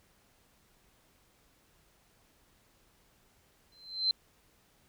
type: tone with exponential growth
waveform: sine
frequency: 4097 Hz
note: C8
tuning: 37 cents flat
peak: -22 dBFS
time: 3.72-4.11 s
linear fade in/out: 2 ms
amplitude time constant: 83 ms
effects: pink hiss -67 dBFS RMS until 4.88 s